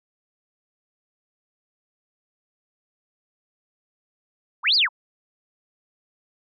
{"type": "linear two-way sweep", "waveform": "sine", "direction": "up then down", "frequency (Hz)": [781, 4978, 781], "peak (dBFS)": -15, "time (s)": [4.63, 4.89], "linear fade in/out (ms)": 50, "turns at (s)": 4.75, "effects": ["MP3 48 kbps"]}